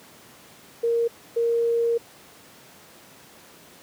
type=tone bursts at uneven times; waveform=sine; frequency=466.2 Hz; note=A#4; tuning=in tune; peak=-19 dBFS; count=2; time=0.83-1.08 / 1.36-1.98 s; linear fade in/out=10 ms; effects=pink hiss -49 dBFS RMS until 3.82 s + high-pass 150 Hz 12 dB/octave